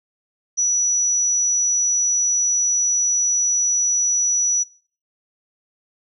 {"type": "tone", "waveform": "sine", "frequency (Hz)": 5890, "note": "F#8", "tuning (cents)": -9, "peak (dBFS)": -16, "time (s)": [0.57, 4.64], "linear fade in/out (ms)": 20, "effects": ["noise-tail reverb RT60 0.4 s tail -18 dB re dry"]}